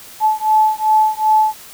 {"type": "beating tone pair", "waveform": "sine", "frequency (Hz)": [864, 866.6], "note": ["A5", "A5"], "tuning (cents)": [-32, -27], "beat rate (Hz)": 2.6, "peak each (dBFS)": -14, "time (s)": [0.2, 1.55], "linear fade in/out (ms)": 50, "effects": ["white hiss -38 dBFS RMS until 1.73 s"]}